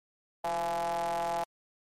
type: ring-modulated tone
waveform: square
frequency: 82.41 Hz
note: E2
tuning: in tune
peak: -27 dBFS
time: 0.44-1.44 s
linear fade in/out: 5 ms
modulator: 763 Hz
effects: MP3 64 kbps